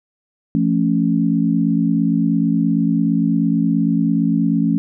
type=chord; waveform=sine; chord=F augmented; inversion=none; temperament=equal with one note detuned; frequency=170.92 / 220 / 277.2 Hz; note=F3 / A3 / C#4; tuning=-37 / 0 / 0 cents; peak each=-18 dBFS; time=0.55-4.78 s; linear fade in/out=0 ms; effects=none